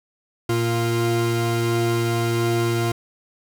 40% pulse tone pair together, 116.54 / 348.2 Hz, A#2 / F4, 0 / -5 cents, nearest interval octave + perfect fifth, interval 1895 cents, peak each -21 dBFS, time 0.49-2.92 s, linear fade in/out 5 ms, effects none

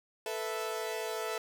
sawtooth chord, A suspended second, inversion none, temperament equal, 440 / 493.9 / 659.3 Hz, A4 / B4 / E5, 0 / 0 / 0 cents, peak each -33 / -37 / -35 dBFS, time 0.26-1.38 s, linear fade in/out 2 ms, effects none

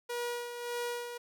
sawtooth tone with tremolo, 480.6 Hz, B4, 47 cents flat, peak -29 dBFS, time 0.09-1.18 s, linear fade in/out 10 ms, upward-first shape sine, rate 1.7 Hz, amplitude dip 55%, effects none

